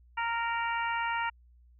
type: harmonic tone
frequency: 464.2 Hz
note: A#4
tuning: 7 cents flat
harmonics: 2 / 3 / 4 / 5 / 6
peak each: -31 / -35 / -37 / -39 / -41 dBFS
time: 0.17-1.3 s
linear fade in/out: 10 ms
effects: added 60 Hz sine -56 dBFS peak until 1.79 s